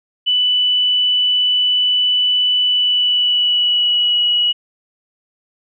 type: tone with pitch glide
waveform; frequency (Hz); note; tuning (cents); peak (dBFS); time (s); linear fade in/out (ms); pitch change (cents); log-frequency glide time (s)
sine; 2981 to 2920; F#7 to F#7; +12 to -24; -12; 0.26-4.53; 20; -36; 2.63-4.19
effects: none